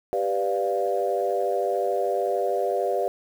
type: chord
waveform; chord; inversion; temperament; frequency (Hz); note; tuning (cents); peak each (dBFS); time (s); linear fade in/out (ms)
sine; G dominant seventh; none; equal; 392 / 493.9 / 587.3 / 698.5; G4 / B4 / D5 / F5; 0 / 0 / 0 / 0; -27; 0.13-3.08; 0
effects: tanh soft clip ceiling -11 dBFS + 8-bit